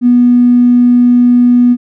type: tone with tanh clipping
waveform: triangle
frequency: 244.1 Hz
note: B3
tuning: 20 cents flat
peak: -3 dBFS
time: 0.01-1.77 s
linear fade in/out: 50 ms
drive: 2 dB
effects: none